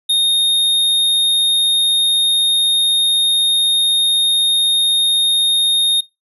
square tone, 3696 Hz, A#7, 16 cents flat, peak -12 dBFS, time 0.09-6.01 s, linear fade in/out 10 ms, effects noise-tail reverb RT60 0.2 s tail -21 dB re dry + resampled to 32000 Hz

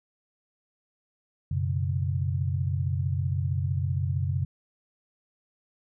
sine chord, F# suspended fourth, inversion none, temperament just, 92.5 / 123.33 / 138.75 Hz, F#2 / B2 / C#3, 0 / -2 / +2 cents, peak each -27 / -32 / -29 dBFS, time 1.51-4.45 s, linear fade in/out 5 ms, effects none

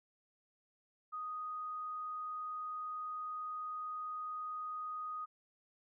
sine tone, 1244.5 Hz, D#6, in tune, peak -39 dBFS, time 1.12-5.26 s, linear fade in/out 20 ms, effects none

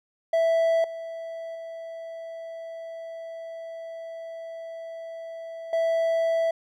triangle tone with level steps, 659.3 Hz, E5, in tune, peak -17 / -31 / -33 / -19 dBFS, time 0.33-6.51 s, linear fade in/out 5 ms, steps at 0.84 / 1.55 / 5.73 s, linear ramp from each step 2 ms, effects none

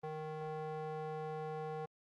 square tone with band-pass filter, 155.4 Hz, D#3, 2 cents flat, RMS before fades -42 dBFS, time 0.03-1.86 s, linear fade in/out 10 ms, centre 630 Hz, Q 1.8, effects Opus 32 kbps

